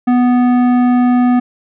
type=tone with tanh clipping; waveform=triangle; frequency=246.9 Hz; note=B3; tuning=in tune; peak=-10 dBFS; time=0.07-1.4 s; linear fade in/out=10 ms; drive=17 dB; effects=none